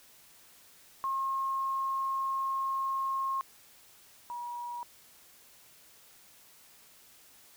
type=tone pair in turn; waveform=sine; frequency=1075 / 960.3 Hz; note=C6 / B5; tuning=+47 / -49 cents; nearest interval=major second; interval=196 cents; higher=first; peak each=-29 / -36 dBFS; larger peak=first; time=1.04-3.41 / 4.3-4.83 s; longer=first; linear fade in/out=0 ms; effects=white hiss -58 dBFS RMS until 7.56 s